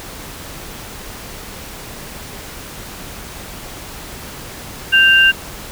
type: tone pair together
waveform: sine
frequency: 1564.7 / 2788 Hz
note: G6 / F7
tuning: -4 / -4 cents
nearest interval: minor seventh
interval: 1000 cents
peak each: -10 dBFS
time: 4.92-5.32 s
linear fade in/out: 20 ms
effects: pink hiss -32 dBFS RMS until 5.71 s